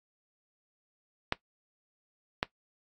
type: clicks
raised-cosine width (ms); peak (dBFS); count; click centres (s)
0.3; -10; 2; 1.324 / 2.429
effects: noise-tail reverb RT60 0.1 s tail -18 dB re dry + AAC 48 kbps